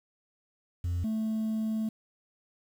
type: tone pair in turn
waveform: sine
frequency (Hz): 87.31 / 219.5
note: F2 / A3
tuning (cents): 0 / -4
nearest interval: octave + major third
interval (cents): 1596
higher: second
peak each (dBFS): -25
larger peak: neither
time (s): 0.84-1.04 / 1.04-1.89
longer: second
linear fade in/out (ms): 5
effects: tanh soft clip ceiling -27 dBFS + 9-bit